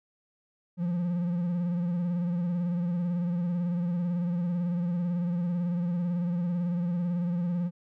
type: tone with vibrato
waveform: triangle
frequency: 174.61 Hz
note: F3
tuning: in tune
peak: -24 dBFS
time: 0.77-7.71 s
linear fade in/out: 50 ms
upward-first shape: sine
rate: 18 Hz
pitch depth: 52 cents each way
effects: none